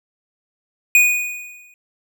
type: tone with exponential decay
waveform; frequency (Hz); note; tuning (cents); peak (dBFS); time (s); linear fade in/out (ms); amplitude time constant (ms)
square; 2470; D#7; -13; -8; 0.95-1.74; 1; 170
effects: none